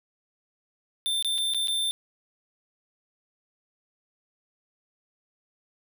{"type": "tone with dropouts", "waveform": "square", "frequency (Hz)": 3569, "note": "A7", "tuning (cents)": 24, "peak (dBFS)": -25, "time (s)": [1.06, 1.91], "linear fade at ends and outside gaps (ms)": 0, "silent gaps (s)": [[1.225, 1.247], [1.38, 1.384], [1.537, 1.546], [1.673, 1.682]], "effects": []}